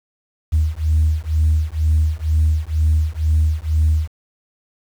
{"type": "beating tone pair", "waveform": "sine", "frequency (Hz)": [77.1, 79.2], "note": ["D#2", "D#2"], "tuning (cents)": [-15, 31], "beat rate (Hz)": 2.1, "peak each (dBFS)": -16, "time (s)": [0.52, 4.08], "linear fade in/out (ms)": 20, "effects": ["tanh soft clip ceiling -8 dBFS", "7-bit"]}